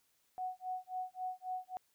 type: tone with tremolo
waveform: sine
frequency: 740 Hz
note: F#5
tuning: in tune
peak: -35 dBFS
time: 0.38-1.77 s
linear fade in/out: 0 ms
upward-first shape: sine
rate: 3.7 Hz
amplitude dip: 100%
effects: white hiss -75 dBFS RMS until 1.94 s